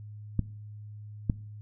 clicks, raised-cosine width 5 ms, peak -13 dBFS, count 2, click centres 0.393 / 1.298 s, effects noise-tail reverb RT60 0.5 s tail -20 dB re dry + added 105 Hz sine -41 dBFS peak until 1.61 s

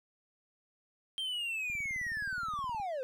triangle linear sweep, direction down, 3182 to 493.9 Hz, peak -32 dBFS, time 1.18-3.03 s, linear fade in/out 0 ms
click train, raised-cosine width 5 ms, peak -39 dBFS, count 22, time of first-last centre 1.7-2.799 s, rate 19.1 Hz
effects none

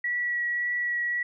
sine tone with vibrato, 1933 Hz, B6, 38 cents flat, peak -25 dBFS, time 0.04-1.23 s, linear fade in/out 5 ms, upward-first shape triangle, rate 1.8 Hz, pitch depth 13 cents each way, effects none

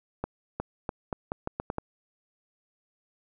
accelerating click train, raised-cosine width 1 ms, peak -16 dBFS, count 9, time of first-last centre 0.24-1.784 s, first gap 360 ms, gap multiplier 0.81, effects none

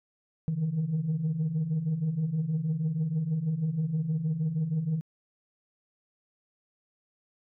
sine tone cluster, 141.7 / 154.7 / 161 Hz, C#3 / D#3 / E3, +38 / -10 / -41 cents, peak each -35 / -32 / -26 dBFS, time 0.48-5.01 s, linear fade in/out 0 ms, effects tanh soft clip ceiling -22 dBFS

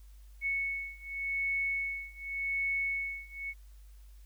sine beating tone pair, 2210 / 2210.87 Hz, C#7 / C#7, -6 / -5 cents, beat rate 0.87 Hz, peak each -35 / -34 dBFS, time 0.41-3.54 s, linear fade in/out 50 ms, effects added 50 Hz sine -50 dBFS peak until 4.25 s + white hiss -68 dBFS RMS until 4.25 s

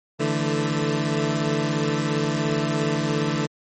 20% pulse chord, D suspended second, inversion none, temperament equal with one note detuned, 147.68 / 164.81 / 220 Hz, D3 / E3 / A3, +10 / 0 / 0 cents, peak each -19 / -22 / -22 dBFS, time 0.19-3.47 s, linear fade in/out 20 ms, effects MP3 32 kbps

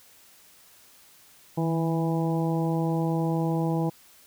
harmonic tone with a mistuned harmonic, 164.5 Hz, E3, 3 cents flat, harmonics 1 / 2 / 3 / 4 / 5 / 6, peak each -25 / -29 / -33 / -37 / -34 / -40 dBFS, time 1.57-3.9 s, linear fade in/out 10 ms, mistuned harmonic 1, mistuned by -35 cents, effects white hiss -55 dBFS RMS until 4.26 s

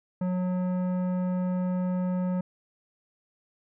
sine tone with tanh clipping, 182.1 Hz, F#3, 27 cents flat, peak -27 dBFS, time 0.21-2.41 s, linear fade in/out 5 ms, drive 13 dB, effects none

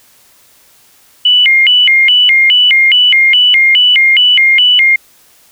sine tone with vibrato, 2510 Hz, D#7, 15 cents sharp, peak -4 dBFS, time 1.25-4.96 s, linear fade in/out 5 ms, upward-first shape square, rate 2.4 Hz, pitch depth 290 cents each way, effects white hiss -46 dBFS RMS until 5.51 s

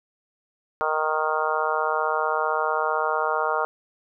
harmonic tone, 155.56 Hz, D#3, in tune, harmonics 3 / 4 / 5 / 6 / 7 / 8 / 9, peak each -29 / -29 / -29 / -29 / -29 / -29 / -29 dBFS, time 0.81-3.65 s, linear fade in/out 0 ms, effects none

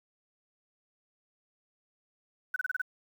sine tone bursts, 1503 Hz, F#6, 27 cents sharp, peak -27 dBFS, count 6, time 2.54-2.817 s, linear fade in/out 5 ms, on 22 ms, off 29 ms, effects 9-bit

